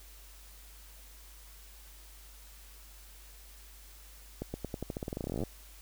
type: accelerating click train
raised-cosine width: 2 ms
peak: -22 dBFS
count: 24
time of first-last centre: 4.42-5.436 s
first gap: 120 ms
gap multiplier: 0.89
effects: added 50 Hz sine -52 dBFS peak until 5.81 s + white hiss -56 dBFS RMS until 5.81 s